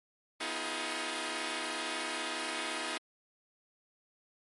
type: chord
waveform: 5% pulse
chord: F half-diminished seventh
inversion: second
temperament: equal with one note detuned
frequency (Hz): 246.9 / 317.7 / 349.2 / 415.3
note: Cb4 / Eb4 / F4 / Ab4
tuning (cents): 0 / +36 / 0 / 0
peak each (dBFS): -31 / -26 / -30 / -30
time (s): 0.4-2.98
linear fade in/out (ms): 10
effects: MP3 48 kbps